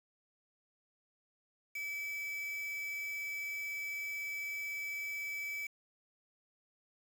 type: tone with quantisation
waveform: triangle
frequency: 2298 Hz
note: D7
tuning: 38 cents flat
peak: -36 dBFS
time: 1.75-5.67 s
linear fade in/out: 5 ms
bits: 8
effects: none